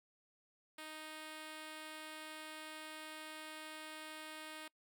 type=tone; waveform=5% pulse; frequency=311.1 Hz; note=D#4; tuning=in tune; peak=-36 dBFS; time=0.78-4.68 s; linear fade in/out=5 ms; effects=noise-tail reverb RT60 0.1 s tail -25 dB re dry